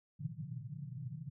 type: band-pass noise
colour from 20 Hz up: pink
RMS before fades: -44 dBFS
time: 0.19-1.3 s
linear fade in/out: 10 ms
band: 110 to 170 Hz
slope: 96 dB/octave
effects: none